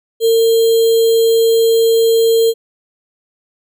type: tone with sample-and-hold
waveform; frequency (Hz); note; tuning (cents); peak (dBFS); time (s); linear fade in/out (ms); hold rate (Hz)
sine; 454.5; A#4; -44; -8; 0.2-2.54; 50; 3675
effects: none